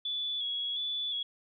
sine tone with vibrato, 3401 Hz, G#7, 40 cents sharp, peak -31 dBFS, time 0.05-1.23 s, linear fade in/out 5 ms, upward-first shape square, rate 1.4 Hz, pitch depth 31 cents each way, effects none

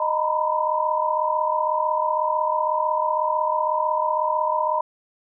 sine tone cluster, 618 / 923 / 969 / 1005 Hz, D#5 / A#5 / B5 / B5, -12 / -17 / -33 / +30 cents, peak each -25 dBFS, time 0-4.81 s, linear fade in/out 5 ms, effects none

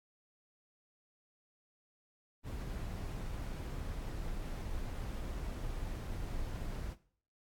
brown noise, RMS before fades -40 dBFS, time 2.43-6.96 s, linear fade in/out 50 ms, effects noise-tail reverb RT60 0.5 s tail -17 dB re dry + AAC 64 kbps

